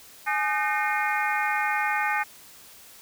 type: harmonic tone with a mistuned harmonic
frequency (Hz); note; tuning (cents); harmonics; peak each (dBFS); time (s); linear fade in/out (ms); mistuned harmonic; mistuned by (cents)
305; D#4; -34; 3 / 4 / 5 / 6 / 7 / 8; -27 / -31 / -30 / -30 / -31 / -34; 0.26-2.24; 20; 3; -150
effects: white hiss -49 dBFS RMS until 3.01 s